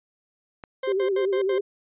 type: click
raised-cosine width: 0.5 ms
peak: -24 dBFS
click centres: 0.638 s
type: tone bursts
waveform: 40% pulse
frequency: 523.3 Hz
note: C5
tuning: in tune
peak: -26 dBFS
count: 5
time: 0.83-1.584 s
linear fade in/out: 5 ms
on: 94 ms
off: 71 ms
type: tone with vibrato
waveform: sine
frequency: 389 Hz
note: G4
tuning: 13 cents flat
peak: -21 dBFS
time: 0.87-1.61 s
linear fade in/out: 10 ms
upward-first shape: sine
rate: 10 Hz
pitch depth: 68 cents each way
effects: resampled to 8000 Hz